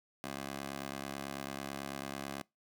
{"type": "tone with high-pass filter", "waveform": "15% pulse", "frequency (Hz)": 69.1, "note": "C#2", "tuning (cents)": -5, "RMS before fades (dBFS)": -42, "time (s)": [0.24, 2.42], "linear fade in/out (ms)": 0, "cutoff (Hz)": 280, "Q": 0.59, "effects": ["noise-tail reverb RT60 0.2 s tail -23 dB re dry"]}